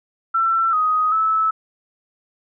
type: tone with pitch steps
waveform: sine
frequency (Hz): 1342 / 1253 / 1305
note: E6 / D#6 / E6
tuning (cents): +31 / +12 / -18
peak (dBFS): -15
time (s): 0.34-1.51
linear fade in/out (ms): 10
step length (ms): 390
effects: none